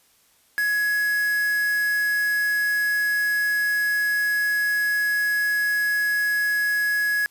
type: tone with quantisation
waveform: triangle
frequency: 1678 Hz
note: G#6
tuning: 17 cents sharp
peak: -18 dBFS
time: 0.58-7.26 s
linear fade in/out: 0 ms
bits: 5
effects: white hiss -60 dBFS RMS until 7.3 s + resampled to 32000 Hz